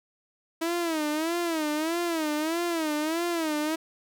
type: tone with vibrato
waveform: sawtooth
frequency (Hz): 322.1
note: E4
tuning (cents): -40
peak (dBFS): -22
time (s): 0.61-3.76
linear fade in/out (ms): 10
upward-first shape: sine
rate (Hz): 1.6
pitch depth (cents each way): 130
effects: none